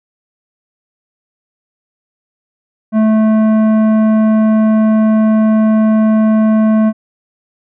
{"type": "tone with tanh clipping", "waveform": "sine", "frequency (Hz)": 218, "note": "A3", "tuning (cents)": -16, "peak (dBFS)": -9, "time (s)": [2.92, 6.93], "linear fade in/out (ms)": 50, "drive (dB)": 12, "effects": []}